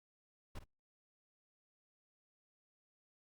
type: noise with echo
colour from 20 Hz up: brown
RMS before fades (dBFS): -44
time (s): 0.55-0.59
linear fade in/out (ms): 5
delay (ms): 51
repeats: 1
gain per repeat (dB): -12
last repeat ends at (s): 0.641
effects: Opus 48 kbps